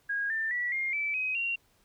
sine tone with pitch steps, 1638 / 1786.3 / 1947.9 / 2124 / 2316 / 2526 / 2755 Hz, G#6 / A6 / B6 / C7 / D7 / D#7 / F7, -24 / +26 / -24 / +25 / -25 / +26 / -24 cents, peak -28 dBFS, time 0.09-1.56 s, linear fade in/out 10 ms, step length 210 ms, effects pink hiss -67 dBFS RMS until 1.84 s

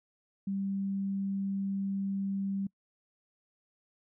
sine tone, 196 Hz, G3, in tune, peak -30 dBFS, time 0.47-2.67 s, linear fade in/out 5 ms, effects noise-tail reverb RT60 0.1 s tail -26 dB re dry

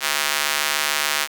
square tone with high-pass filter, 73.42 Hz, D2, in tune, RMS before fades -22 dBFS, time 0-1.28 s, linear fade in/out 50 ms, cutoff 1600 Hz, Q 0.73, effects 7-bit

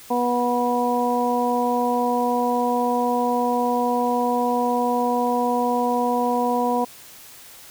harmonic tone, 243.8 Hz, B3, 22 cents flat, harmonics 1 / 2 / 3 / 4, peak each -24 / -24 / -24 / -24 dBFS, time 0.1-6.85 s, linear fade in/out 10 ms, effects white hiss -44 dBFS RMS until 7.7 s

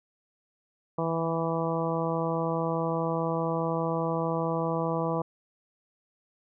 harmonic tone with a mistuned harmonic, 164.81 Hz, E3, in tune, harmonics 1 / 2 / 3 / 4 / 5 / 6 / 7, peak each -31 / -34 / -31 / -34 / -37 / -35 / -37 dBFS, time 0.98-5.22 s, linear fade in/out 5 ms, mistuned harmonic 1, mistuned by -19 cents, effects none

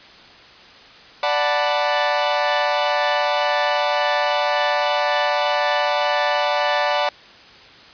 sawtooth chord, B minor seventh, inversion first, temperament equal, 587.3 / 740 / 880 / 987.8 Hz, D5 / F#5 / A5 / B5, 0 / 0 / 0 / 0 cents, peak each -17 / -19 / -20 / -22 dBFS, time 1.23-7.09 s, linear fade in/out 2 ms, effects white hiss -44 dBFS RMS until 7.93 s + resampled to 11025 Hz

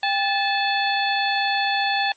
harmonic tone with a mistuned harmonic, 869 Hz, A5, 22 cents flat, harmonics 1 / 2 / 3 / 4 / 5, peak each -22 / -25 / -27 / -28 / -29 dBFS, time 0.03-2.12 s, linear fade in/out 2 ms, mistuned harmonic 1, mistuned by -150 cents, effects white hiss -57 dBFS RMS until 2.16 s + MP3 32 kbps

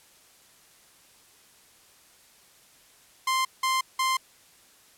sawtooth tone bursts, 1046.5 Hz, C6, in tune, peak -19 dBFS, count 3, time 3.27-4.17 s, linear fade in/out 5 ms, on 180 ms, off 180 ms, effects white hiss -57 dBFS RMS until 4.97 s + low-pass 12000 Hz 12 dB/octave

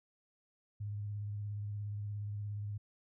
sine tone with vibrato, 103.3 Hz, G#2, 9 cents flat, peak -37 dBFS, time 0.8-2.78 s, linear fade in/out 10 ms, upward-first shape square, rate 17 Hz, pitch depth 21 cents each way, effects none

